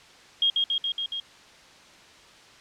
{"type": "tone with echo", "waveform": "sine", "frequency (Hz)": 3249, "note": "G#7", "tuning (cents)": -39, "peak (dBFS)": -18, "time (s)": [0.42, 0.5], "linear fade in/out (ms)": 2, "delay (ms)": 140, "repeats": 5, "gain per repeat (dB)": -2, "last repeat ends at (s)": 1.2, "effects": ["white hiss -51 dBFS RMS until 2.6 s", "low-pass 5000 Hz 12 dB/octave"]}